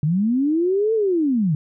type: linear two-way sweep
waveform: sine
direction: up then down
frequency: 141 to 454.2 to 141 Hz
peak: -16 dBFS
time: 0.03-1.55 s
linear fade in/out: 2 ms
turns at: 0.94 s
effects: none